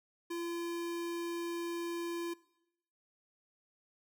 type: tone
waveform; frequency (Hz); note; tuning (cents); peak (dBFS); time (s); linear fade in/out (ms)
square; 341.2; F4; -40; -37; 0.3-2.34; 10
effects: noise-tail reverb RT60 0.9 s tail -21 dB re dry